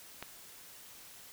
click, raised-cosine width 0.3 ms, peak -24 dBFS, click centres 0.226 s, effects white hiss -53 dBFS RMS until 1.32 s

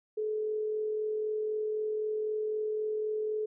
sine tone with amplitude modulation, 429.5 Hz, A4, 42 cents flat, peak -28 dBFS, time 0.17-3.46 s, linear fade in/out 10 ms, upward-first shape sine, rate 43.9 Hz, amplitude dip 30%, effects none

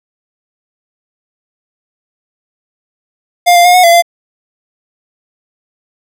square tone with pitch steps, 704 / 696 / 714 / 730 / 680 / 689 Hz, F5 / F5 / F5 / F#5 / F5 / F5, +14 / -6 / +38 / -24 / -46 / -24 cents, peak -4 dBFS, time 3.46-4.024 s, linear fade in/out 20 ms, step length 94 ms, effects none

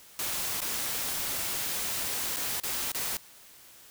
white noise with dropouts, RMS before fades -32 dBFS, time 0.19-3.17 s, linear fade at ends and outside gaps 1 ms, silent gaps 0.605-0.617 / 2.362-2.368 / 2.6-2.635 / 2.919-2.947 s, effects white hiss -53 dBFS RMS until 3.9 s

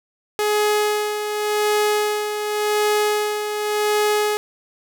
sawtooth tone with tremolo, 420.3 Hz, G#4, 21 cents sharp, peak -12 dBFS, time 0.39-4.37 s, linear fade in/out 0 ms, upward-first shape sine, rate 0.89 Hz, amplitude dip 55%, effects none

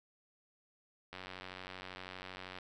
click train, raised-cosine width 0.3 ms, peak -29 dBFS, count 136, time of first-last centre 1.13-2.586 s, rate 92.7 Hz, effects none

